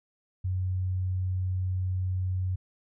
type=tone; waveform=sine; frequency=92.5 Hz; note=F#2; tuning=in tune; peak=-26 dBFS; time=0.44-2.56 s; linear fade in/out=10 ms; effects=none